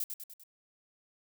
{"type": "noise with echo", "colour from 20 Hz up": "violet", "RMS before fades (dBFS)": -34, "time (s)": [0, 0.04], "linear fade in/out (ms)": 2, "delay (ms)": 99, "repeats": 4, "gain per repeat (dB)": -5, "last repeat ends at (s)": 0.436, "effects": []}